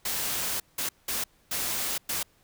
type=noise bursts at uneven times; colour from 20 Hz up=white; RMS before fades=-30 dBFS; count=5; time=0.05-0.6 / 0.78-0.89 / 1.08-1.24 / 1.51-1.98 / 2.09-2.23 s; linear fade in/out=5 ms; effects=pink hiss -64 dBFS RMS until 2.43 s